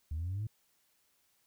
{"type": "exponential sweep", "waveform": "sine", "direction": "up", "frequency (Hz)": [73.9, 112.4], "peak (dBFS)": -32, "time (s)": [0.11, 0.47], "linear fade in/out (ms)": 5, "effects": ["tanh soft clip ceiling -31 dBFS", "white hiss -73 dBFS RMS until 1.46 s"]}